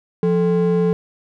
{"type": "ring-modulated tone", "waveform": "triangle", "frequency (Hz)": 305.7, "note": "D#4", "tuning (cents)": -30, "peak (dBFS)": -9, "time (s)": [0.23, 0.93], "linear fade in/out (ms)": 0, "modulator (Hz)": 131, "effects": []}